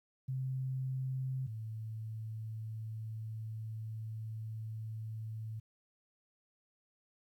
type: tone pair in turn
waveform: sine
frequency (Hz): 130.81 / 110.42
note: C3 / A2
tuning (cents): 0 / +7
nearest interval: minor third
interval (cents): 293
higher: first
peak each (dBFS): -34 / -39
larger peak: first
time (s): 0.28-1.47 / 1.47-5.6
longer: second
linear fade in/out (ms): 10
effects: 12-bit